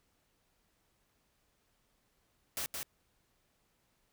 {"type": "noise with echo", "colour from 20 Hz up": "white", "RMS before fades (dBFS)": -37, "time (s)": [2.57, 2.66], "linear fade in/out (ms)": 0, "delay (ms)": 170, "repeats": 1, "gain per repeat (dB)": -3, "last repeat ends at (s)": 2.83, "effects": ["pink hiss -75 dBFS RMS until 4.12 s"]}